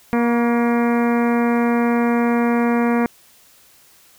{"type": "harmonic tone with a mistuned harmonic", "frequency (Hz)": 237, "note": "A#3", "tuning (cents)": 29, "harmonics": [1, 2, 3, 4, 5, 6, 7, 8, 9, 10], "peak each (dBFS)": [-16, -22, -26, -28, -30, -32, -33, -34, -35, -36], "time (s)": [0.13, 3.06], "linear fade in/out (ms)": 0, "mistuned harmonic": 5, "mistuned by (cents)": -45, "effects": ["white hiss -51 dBFS RMS until 4.18 s"]}